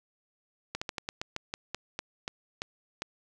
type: slowing click train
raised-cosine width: 0.2 ms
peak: -16 dBFS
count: 13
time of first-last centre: 0.75-3.021 s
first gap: 65 ms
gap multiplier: 1.18
effects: none